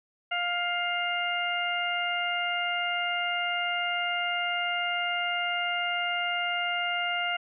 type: harmonic tone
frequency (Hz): 703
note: F5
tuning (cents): +11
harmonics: 1 / 2 / 3 / 4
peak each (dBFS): -32 / -32 / -32 / -32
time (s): 0.31-7.37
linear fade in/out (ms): 10
effects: none